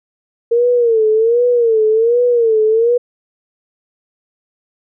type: tone with vibrato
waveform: sine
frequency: 460.2 Hz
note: A#4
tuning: 22 cents flat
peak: -9 dBFS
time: 0.51-2.98 s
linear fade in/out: 10 ms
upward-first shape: sine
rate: 1.3 Hz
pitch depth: 110 cents each way
effects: none